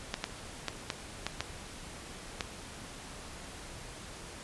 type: clicks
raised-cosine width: 0.2 ms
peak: -14 dBFS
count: 7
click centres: 0.141 / 0.241 / 0.683 / 0.902 / 1.266 / 1.406 / 2.408 s
effects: pink hiss -46 dBFS RMS until 4.43 s + resampled to 24000 Hz